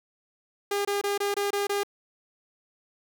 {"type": "tone bursts", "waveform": "sawtooth", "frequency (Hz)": 404.3, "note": "G#4", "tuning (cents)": -46, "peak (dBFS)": -21, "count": 7, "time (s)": [0.71, 1.834], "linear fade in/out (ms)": 5, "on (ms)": 140, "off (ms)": 24, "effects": ["9-bit"]}